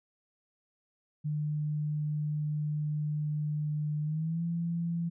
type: tone with pitch glide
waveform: sine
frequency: 150.4 to 168.82 Hz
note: D3 to E3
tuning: +42 to +42 cents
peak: -29 dBFS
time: 1.24-5.1 s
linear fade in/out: 20 ms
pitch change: +200 cents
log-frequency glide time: 4.03-4.43 s
effects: none